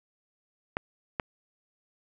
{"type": "clicks", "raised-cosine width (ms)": 0.5, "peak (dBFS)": -13, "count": 2, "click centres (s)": [0.769, 1.198], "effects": []}